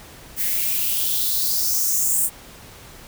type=noise with high-pass filter sweep; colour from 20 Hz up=violet; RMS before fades=-21 dBFS; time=0.36-2.3 s; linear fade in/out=50 ms; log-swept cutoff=1800 to 8700 Hz; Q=4.2; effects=pink hiss -43 dBFS RMS until 3.07 s